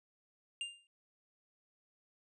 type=tone with exponential decay; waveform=square; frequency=2800 Hz; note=F7; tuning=4 cents sharp; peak=-35 dBFS; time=0.61-0.87 s; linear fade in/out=1 ms; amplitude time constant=56 ms; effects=resampled to 24000 Hz